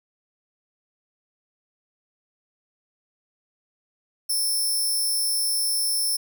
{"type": "tone", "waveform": "10% pulse", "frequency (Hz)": 5350, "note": "E8", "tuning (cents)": 25, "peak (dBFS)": -16, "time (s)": [4.29, 6.17], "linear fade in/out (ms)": 10, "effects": []}